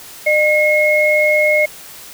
sine tone pair together, 607 / 2163 Hz, D#5 / C#7, -43 / -43 cents, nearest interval octave + minor seventh, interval 2200 cents, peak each -13 dBFS, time 0.26-1.66 s, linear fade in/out 10 ms, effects white hiss -36 dBFS RMS until 2.13 s

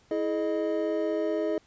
triangle tone cluster, 326.7 / 422.8 / 617 Hz, E4 / G#4 / D#5, -15 / +31 / -15 cents, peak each -28 dBFS, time 0.11-1.58 s, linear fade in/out 2 ms, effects pink hiss -62 dBFS RMS until 1.66 s + resampled to 16000 Hz

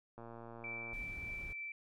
click train, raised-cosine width 1 ms, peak -36 dBFS, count 88, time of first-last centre 0.18-0.93 s, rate 116 Hz
sine tone with tremolo, 2330 Hz, D7, 14 cents flat, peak -40 dBFS, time 0.64-1.72 s, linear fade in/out 2 ms, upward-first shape triangle, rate 3.3 Hz, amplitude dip 30%
brown noise, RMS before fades -48 dBFS, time 0.93-1.53 s, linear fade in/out 5 ms
effects MP3 96 kbps

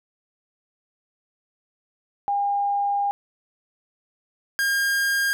sine / 45% pulse tone pair in turn, 807 / 1614 Hz, G#5 / G#6, -50 / -50 cents, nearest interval octave, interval 1200 cents, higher second, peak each -20 dBFS, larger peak neither, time 2.28-3.11 / 4.59-5.33 s, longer first, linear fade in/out 0 ms, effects none

